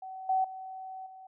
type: tone with level steps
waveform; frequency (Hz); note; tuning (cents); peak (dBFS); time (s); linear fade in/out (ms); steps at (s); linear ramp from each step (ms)
sine; 757; F#5; +39; -39 / -24 / -39 / -46; 0.02-1.27; 5; 0.29 / 0.44 / 1.06; 5
effects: none